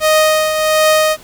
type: tone with tremolo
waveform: sawtooth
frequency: 622.3 Hz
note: D#5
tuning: in tune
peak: -4 dBFS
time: 0-1.17 s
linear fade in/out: 50 ms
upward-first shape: triangle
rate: 1.4 Hz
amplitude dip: 55%
effects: pink hiss -40 dBFS RMS until 1.23 s